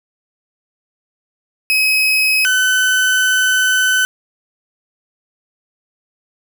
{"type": "tone pair in turn", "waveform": "35% pulse", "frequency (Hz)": [2544, 1512.7], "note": ["D#7", "F#6"], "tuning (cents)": [38, 38], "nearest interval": "major sixth", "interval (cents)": 900, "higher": "first", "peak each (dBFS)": -10, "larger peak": "neither", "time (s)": [[1.7, 2.45], [2.45, 4.05]], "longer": "second", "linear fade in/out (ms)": 0, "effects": []}